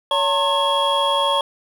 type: tone cluster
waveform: triangle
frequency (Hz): 565 / 911 / 1074 / 3314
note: C#5 / A#5 / C6 / G#7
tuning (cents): +33 / -40 / +45 / -4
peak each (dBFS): -20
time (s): 0.11-1.41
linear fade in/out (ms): 2
effects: none